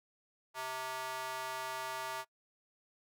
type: tone with high-pass filter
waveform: square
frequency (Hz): 130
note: C3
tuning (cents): -11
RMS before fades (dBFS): -40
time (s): 0.54-2.25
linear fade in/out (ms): 50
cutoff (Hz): 910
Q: 1.9
effects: noise-tail reverb RT60 0.1 s tail -24 dB re dry